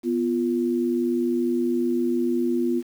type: tone pair together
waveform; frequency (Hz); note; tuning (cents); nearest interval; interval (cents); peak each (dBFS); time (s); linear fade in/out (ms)
sine; 246.9 / 346.7; B3 / F4; 0 / -13; tritone; 587; -23 / -23; 0.03-2.83; 50
effects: 8-bit